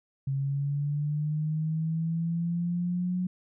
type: linear sweep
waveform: sine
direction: up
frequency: 135.6 to 182.7 Hz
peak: -26 dBFS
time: 0.27-3.27 s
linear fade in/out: 5 ms
effects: none